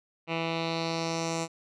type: tone with low-pass filter sweep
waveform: 10% pulse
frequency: 164.81 Hz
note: E3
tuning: in tune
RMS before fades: -31 dBFS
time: 0.27-1.48 s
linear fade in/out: 50 ms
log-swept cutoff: 2800 to 7400 Hz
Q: 2.8
effects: none